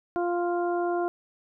harmonic tone, 349.2 Hz, F4, in tune, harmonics 1 / 2 / 3 / 4, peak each -26 / -29 / -37 / -38 dBFS, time 0.16-1.08 s, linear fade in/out 0 ms, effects none

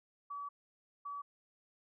sine tone bursts at uneven times, 1143 Hz, D6, 47 cents flat, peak -40 dBFS, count 2, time 0.3-0.49 / 1.05-1.22 s, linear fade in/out 10 ms, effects none

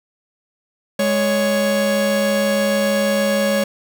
45% pulse tone pair together, 207.7 / 556.7 Hz, G#3 / C#5, 0 / +7 cents, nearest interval octave + perfect fourth, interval 1707 cents, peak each -20 / -17 dBFS, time 0.99-3.64 s, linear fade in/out 5 ms, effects none

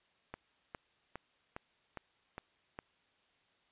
click train, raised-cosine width 0.5 ms, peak -27 dBFS, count 7, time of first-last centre 0.34-2.789 s, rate 2.45 Hz, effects white hiss -72 dBFS RMS until 3.71 s + resampled to 8000 Hz

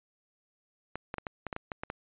clicks, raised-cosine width 0.5 ms, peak -20 dBFS, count 10, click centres 0.956 / 1.141 / 1.183 / 1.268 / 1.467 / 1.528 / 1.564 / 1.718 / 1.835 / 1.901 s, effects resampled to 8000 Hz

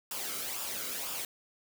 white noise with flanger, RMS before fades -37 dBFS, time 0.11-1.25 s, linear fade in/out 2 ms, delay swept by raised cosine 0.48 to 1.16 ms, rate 2 Hz, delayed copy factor -0.55, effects none

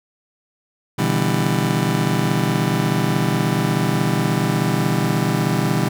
30% pulse chord, E minor seventh, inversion second, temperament just, 123.61 / 148.33 / 164.81 / 197.78 Hz, B2 / D3 / E3 / G3, +2 / +18 / 0 / +16 cents, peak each -20 dBFS, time 0.98-5.89 s, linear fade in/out 10 ms, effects none

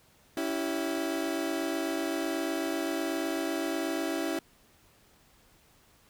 30% pulse tone cluster, 281.2 / 329.2 / 387.8 Hz, C#4 / E4 / G4, +25 / -2 / -19 cents, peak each -32 / -29 / -35 dBFS, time 0.37-4.39 s, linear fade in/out 2 ms, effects pink hiss -62 dBFS RMS until 6.09 s

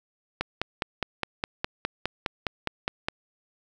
click train, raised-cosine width 0.3 ms, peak -10 dBFS, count 14, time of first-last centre 0.41-3.085 s, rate 4.86 Hz, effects 8-bit

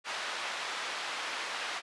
pink band-pass noise, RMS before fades -37 dBFS, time 0.04-1.82 s, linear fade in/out 50 ms, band 910 to 4200 Hz, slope 12 dB/octave, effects resampled to 24000 Hz

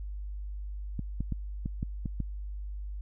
clicks, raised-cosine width 5 ms, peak -20 dBFS, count 7, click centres 0.993 / 1.206 / 1.323 / 1.659 / 1.829 / 2.058 / 2.203 s, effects added 50 Hz sine -35 dBFS peak until 3.01 s

